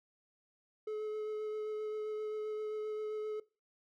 triangle tone with vibrato, 428.4 Hz, A4, 46 cents flat, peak -34 dBFS, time 0.87-3.4 s, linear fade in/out 5 ms, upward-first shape sine, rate 7.6 Hz, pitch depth 11 cents each way, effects noise-tail reverb RT60 0.3 s tail -20 dB re dry

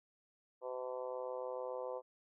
harmonic tone, 127 Hz, B2, 49 cents sharp, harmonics 3 / 4 / 5 / 6 / 7 / 8 / 9, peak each -49 / -41 / -48 / -55 / -50 / -51 / -58 dBFS, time 0.61-2.02 s, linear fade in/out 50 ms, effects none

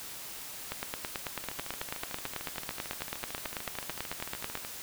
two click trains, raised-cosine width 0.3 ms, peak -17 / -23 dBFS, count 36 / 44, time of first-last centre 0.72-4.554 / 1.44-4.649 s, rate 9.13 / 13.4 Hz, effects white hiss -43 dBFS RMS until 4.82 s

